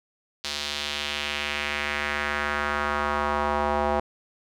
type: tone with band-pass filter sweep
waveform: square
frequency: 73.42 Hz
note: D2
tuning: in tune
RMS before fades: -27 dBFS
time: 0.44-4 s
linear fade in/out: 5 ms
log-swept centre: 4300 to 770 Hz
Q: 1.9
effects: none